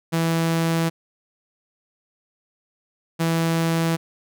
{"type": "tone pair in turn", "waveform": "sawtooth", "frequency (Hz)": [164.81, 164.81], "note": ["E3", "E3"], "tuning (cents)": [0, 0], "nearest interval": "unison", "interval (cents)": 0, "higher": "neither", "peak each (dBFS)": -15, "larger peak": "neither", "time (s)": [[0.12, 0.9], [3.19, 3.97]], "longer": "neither", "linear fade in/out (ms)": 20, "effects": []}